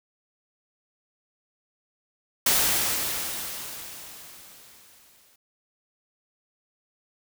white noise with exponential decay, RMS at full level -20 dBFS, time 2.46-5.36 s, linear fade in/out 5 ms, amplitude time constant 630 ms, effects none

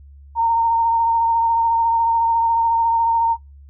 sine tone with vibrato, 919 Hz, A#5, 25 cents flat, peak -14 dBFS, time 0.35-3.37 s, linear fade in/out 50 ms, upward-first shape sine, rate 14 Hz, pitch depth 18 cents each way, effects noise-tail reverb RT60 0.2 s tail -23 dB re dry + added 70 Hz sine -40 dBFS peak until 3.69 s

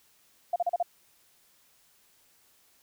sine tone bursts, 698.5 Hz, F5, in tune, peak -23 dBFS, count 5, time 0.53-0.828 s, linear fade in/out 5 ms, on 30 ms, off 37 ms, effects white hiss -64 dBFS RMS until 2.82 s

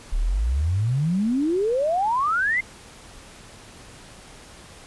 sine exponential sweep, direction up, 33.07 to 2126 Hz, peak -19 dBFS, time 0.12-2.61 s, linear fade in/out 10 ms, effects pink hiss -45 dBFS RMS until 4.86 s + resampled to 24000 Hz

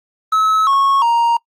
triangle tone with pitch steps, 1292 / 1099.1 / 934.9 Hz, E6 / C#6 / A#5, -35 / -15 / +5 cents, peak -9 dBFS, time 0.32-1.37 s, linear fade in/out 5 ms, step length 350 ms, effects noise-tail reverb RT60 0.1 s tail -24 dB re dry + Opus 24 kbps

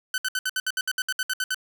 sawtooth tone bursts, 1516 Hz, F#6, 42 cents sharp, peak -20 dBFS, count 14, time 0.14-1.545 s, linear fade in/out 2 ms, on 40 ms, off 65 ms, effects none

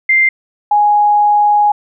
sine tone pair in turn, 2093 / 830.6 Hz, C7 / G#5, 0 / 0 cents, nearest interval octave + major third, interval 1600 cents, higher first, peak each -7 dBFS, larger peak neither, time 0.09-0.29 / 0.71-1.72 s, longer second, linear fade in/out 5 ms, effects none

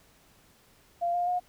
sine tone with pitch steps, 692 / 704.9 / 718.1 Hz, F5 / F5 / F5, -16 / +16 / +48 cents, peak -25 dBFS, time 1.01-1.4 s, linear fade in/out 20 ms, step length 130 ms, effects pink hiss -61 dBFS RMS until 1.48 s

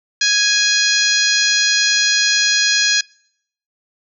harmonic tone, 830.6 Hz, G#5, in tune, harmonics 2 / 3 / 4 / 5 / 6 / 7 / 8, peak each -18 / -22 / -22 / -18 / -20 / -23 / -22 dBFS, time 0.21-3.01 s, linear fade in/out 5 ms, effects noise-tail reverb RT60 0.7 s tail -26 dB re dry

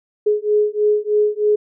sine beating tone pair, 418.7 / 421.9 Hz, G#4 / G#4, +14 / +27 cents, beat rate 3.2 Hz, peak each -17 dBFS, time 0.26-1.56 s, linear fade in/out 10 ms, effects none

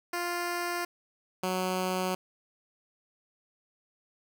10% pulse tone pair in turn, 349.2 / 184.98 Hz, F4 / F#3, 0 / 0 cents, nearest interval major seventh, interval 1100 cents, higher first, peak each -22 / -20 dBFS, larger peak second, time 0.13-0.85 / 1.43-2.15 s, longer neither, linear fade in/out 5 ms, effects none

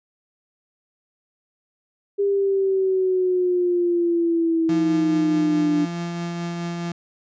sine exponential sweep, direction down, 402.8 to 293.7 Hz, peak -17 dBFS, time 2.18-5.86 s, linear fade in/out 20 ms
35% pulse tone with tremolo, 171.3 Hz, F3, 33 cents flat, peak -23 dBFS, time 4.69-6.92 s, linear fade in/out 2 ms, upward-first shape triangle, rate 4.7 Hz, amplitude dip 25%
effects resampled to 16000 Hz

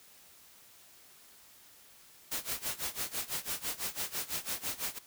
white noise with tremolo, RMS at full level -34 dBFS, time 2.31-4.99 s, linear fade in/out 10 ms, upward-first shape sine, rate 6 Hz, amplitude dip 90%, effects white hiss -58 dBFS RMS until 5.06 s

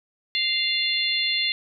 harmonic tone, 697 Hz, F5, 4 cents flat, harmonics 3 / 4 / 5 / 6, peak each -27 / -28 / -26 / -26 dBFS, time 0.35-1.52 s, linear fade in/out 0 ms, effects none

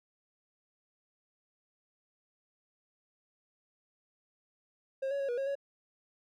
triangle tone with pitch steps, 536 / 560 / 551 / 482.4 / 544 / 558 Hz, C5 / C#5 / C#5 / B4 / C#5 / C#5, +42 / +18 / -11 / -41 / -33 / +11 cents, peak -29 dBFS, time 5.02-5.554 s, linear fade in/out 10 ms, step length 89 ms, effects none

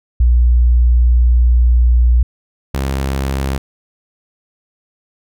sine / sawtooth tone pair in turn, 60.1 / 67.46 Hz, B1 / C#2, -46 / -46 cents, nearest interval major second, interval 200 cents, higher second, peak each -7 / -12 dBFS, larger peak first, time 0.2-2.23 / 2.74-3.58 s, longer first, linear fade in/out 5 ms, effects none

